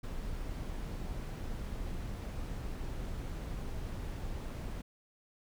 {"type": "noise", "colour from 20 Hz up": "brown", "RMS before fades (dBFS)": -39, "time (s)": [0.03, 4.82], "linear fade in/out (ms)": 10, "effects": []}